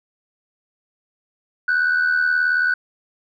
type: tone pair together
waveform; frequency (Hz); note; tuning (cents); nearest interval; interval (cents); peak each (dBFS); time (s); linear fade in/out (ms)
sine; 1480 / 1558.7; F#6 / G6; 0 / -10; minor second; 90; -15 / -21; 1.68-2.74; 5
effects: tanh soft clip ceiling -12 dBFS